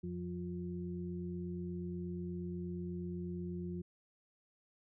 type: harmonic tone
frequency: 88.3 Hz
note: F2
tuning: 20 cents sharp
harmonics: 1 / 2 / 4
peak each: -46 / -40 / -45 dBFS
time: 0.03-3.82 s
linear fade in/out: 10 ms
effects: none